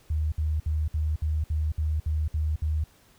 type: tone bursts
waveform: sine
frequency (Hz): 77.1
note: D#2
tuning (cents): -15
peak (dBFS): -23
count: 10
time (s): 0.1-2.84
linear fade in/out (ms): 5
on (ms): 220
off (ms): 60
effects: pink hiss -59 dBFS RMS until 3.18 s